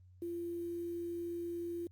sine tone with quantisation, 343.3 Hz, F4, 30 cents flat, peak -37 dBFS, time 0.22-1.87 s, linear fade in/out 2 ms, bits 10, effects added 91 Hz sine -57 dBFS peak until 1.91 s + Opus 32 kbps

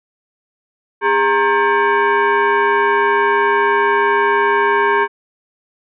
sine tone with frequency modulation, 260.5 Hz, C4, 7 cents flat, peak -11 dBFS, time 1.01-5.08 s, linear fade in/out 50 ms, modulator 667 Hz, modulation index 2.3, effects none

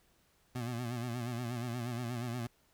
25% pulse tone with vibrato, 120.4 Hz, B2, 44 cents flat, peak -32 dBFS, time 0.55-2.47 s, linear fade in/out 5 ms, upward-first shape sine, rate 8.4 Hz, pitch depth 78 cents each way, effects pink hiss -70 dBFS RMS until 2.73 s

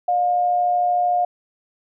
sine tone pair together, 599 / 712.3 Hz, D5 / F5, +34 / +34 cents, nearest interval minor third, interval 300 cents, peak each -28 / -16 dBFS, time 0.08-1.25 s, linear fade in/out 5 ms, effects none

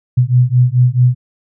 sine beating tone pair, 122.4 / 127 Hz, B2 / B2, -15 / +49 cents, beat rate 4.6 Hz, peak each -11 dBFS, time 0.17-1.15 s, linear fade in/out 10 ms, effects none

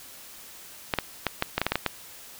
clicks, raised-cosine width 0.3 ms, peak -7 dBFS, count 10, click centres 0.938 / 0.987 / 1.267 / 1.424 / 1.58 / 1.616 / 1.666 / 1.72 / 1.756 / 1.863 s, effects white hiss -46 dBFS RMS until 2.39 s

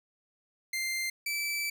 sawtooth tone pair in turn, 2093 / 2318 Hz, C7 / D7, 0 / -23 cents, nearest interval major second, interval 177 cents, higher second, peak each -27 dBFS, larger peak neither, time 0.73-1.1 / 1.26-1.7 s, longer second, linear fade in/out 5 ms, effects none

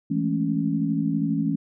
sine chord, A major seventh, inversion second, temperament equal, 164.81 / 207.7 / 220 / 277.2 Hz, E3 / G#3 / A3 / C#4, 0 / 0 / 0 / 0 cents, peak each -26 / -29 / -28 / -25 dBFS, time 0.1-1.56 s, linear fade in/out 10 ms, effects none

